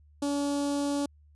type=tone with notch filter; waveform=sawtooth; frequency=285.2 Hz; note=C#4; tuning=49 cents sharp; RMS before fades=-29 dBFS; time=0.22-1.06 s; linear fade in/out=5 ms; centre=2000 Hz; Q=0.57; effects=added 74 Hz sine -55 dBFS peak until 1.35 s + resampled to 24000 Hz